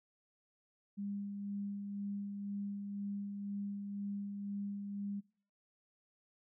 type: tone with tremolo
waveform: sine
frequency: 201.4 Hz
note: G3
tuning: 47 cents sharp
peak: -37 dBFS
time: 0.97-5.21 s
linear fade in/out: 20 ms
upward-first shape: sine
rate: 2 Hz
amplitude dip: 35%
effects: noise-tail reverb RT60 0.5 s tail -24 dB re dry